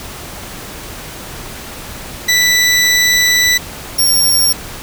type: tone pair in turn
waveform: 20% pulse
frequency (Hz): 1975.5 / 5552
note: B6 / F8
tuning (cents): 0 / -11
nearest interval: octave + tritone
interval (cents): 1789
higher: second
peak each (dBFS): -4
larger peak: neither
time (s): 2.28-3.58 / 3.98-4.53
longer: first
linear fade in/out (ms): 10
effects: pink hiss -29 dBFS RMS until 4.82 s